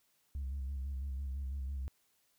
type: tone with vibrato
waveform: sine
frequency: 67.8 Hz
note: C#2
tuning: 38 cents flat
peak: -34 dBFS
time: 0.35-1.88 s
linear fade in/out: 0 ms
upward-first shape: square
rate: 6 Hz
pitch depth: 51 cents each way
effects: tanh soft clip ceiling -34 dBFS + white hiss -74 dBFS RMS until 2.38 s

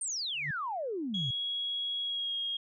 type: exponential sweep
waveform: sine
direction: down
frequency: 9130 to 116.54 Hz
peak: -32 dBFS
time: 0.01-1.31 s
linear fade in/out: 5 ms
type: tone with exponential growth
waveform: sine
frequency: 146.83 Hz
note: D3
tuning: in tune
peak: -32 dBFS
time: 0.33-0.51 s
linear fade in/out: 5 ms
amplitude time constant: 39 ms
type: tone with pitch glide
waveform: sine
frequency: 3322 to 3263 Hz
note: G#7 to G#7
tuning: 0 to -31 cents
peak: -31 dBFS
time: 1.14-2.57 s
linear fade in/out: 5 ms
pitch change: -31 cents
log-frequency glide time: 2.02-2.35 s
effects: tanh soft clip ceiling -21 dBFS

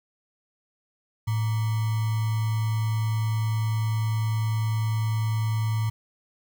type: tone with sample-and-hold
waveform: sine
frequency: 110 Hz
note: A2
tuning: in tune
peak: -22 dBFS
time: 1.27-5.9 s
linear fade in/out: 10 ms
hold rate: 1050 Hz
effects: none

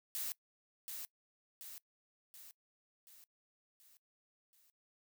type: noise with echo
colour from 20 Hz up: blue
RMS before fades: -40 dBFS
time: 0.15-0.32 s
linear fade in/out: 0 ms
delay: 730 ms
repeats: 6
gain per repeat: -5 dB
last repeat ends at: 4.7 s
effects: noise-tail reverb RT60 0.1 s tail -21 dB re dry

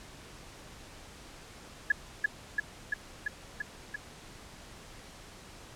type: tone with echo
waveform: sine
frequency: 1693 Hz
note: G#6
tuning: 33 cents sharp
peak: -20 dBFS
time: 1.9-1.92 s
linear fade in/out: 5 ms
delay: 340 ms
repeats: 6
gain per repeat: -2 dB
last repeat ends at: 3.96 s
effects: pink hiss -50 dBFS RMS until 5.75 s + low-pass 9000 Hz 12 dB/octave

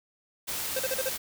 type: noise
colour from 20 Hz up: white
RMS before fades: -33 dBFS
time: 0.47-1.18 s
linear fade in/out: 20 ms
type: tone bursts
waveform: square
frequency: 523.3 Hz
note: C5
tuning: in tune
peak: -28 dBFS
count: 5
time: 0.76-1.09 s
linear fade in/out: 5 ms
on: 34 ms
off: 40 ms
effects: none

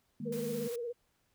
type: chord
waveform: sine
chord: D# suspended fourth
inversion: none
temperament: just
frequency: 155.56 / 207.4 / 233.3 Hz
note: D#3 / G#3 / A#3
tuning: 0 / -2 / +2 cents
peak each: -43 / -41 / -40 dBFS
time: 0.2-0.68 s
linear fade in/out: 5 ms
type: tone with vibrato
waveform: sine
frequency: 474.1 Hz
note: A#4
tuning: 29 cents sharp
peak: -35 dBFS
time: 0.25-0.93 s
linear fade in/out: 20 ms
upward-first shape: sine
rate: 17 Hz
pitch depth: 54 cents each way
type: noise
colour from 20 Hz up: white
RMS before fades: -48 dBFS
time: 0.32-0.76 s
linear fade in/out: 5 ms
effects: pink hiss -75 dBFS RMS until 1.34 s

